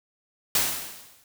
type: noise with exponential decay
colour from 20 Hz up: white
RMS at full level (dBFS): -20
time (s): 0.55-1.24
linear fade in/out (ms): 2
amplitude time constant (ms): 150
effects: none